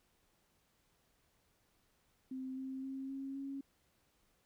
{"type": "tone with pitch steps", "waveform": "sine", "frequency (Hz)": [260.9, 264.2, 267.6, 271, 274.5], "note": ["C4", "C4", "C4", "C#4", "C#4"], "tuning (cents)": [-5, 17, 39, -39, -17], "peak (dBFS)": -40, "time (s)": [2.31, 3.61], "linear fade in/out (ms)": 5, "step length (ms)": 260, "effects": ["pink hiss -75 dBFS RMS until 4.45 s"]}